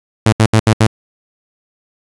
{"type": "tone bursts", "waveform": "sawtooth", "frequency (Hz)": 110, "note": "A2", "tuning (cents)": 0, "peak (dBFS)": -3, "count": 5, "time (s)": [0.26, 0.869], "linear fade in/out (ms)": 5, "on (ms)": 65, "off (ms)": 71, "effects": ["resampled to 24000 Hz", "7-bit"]}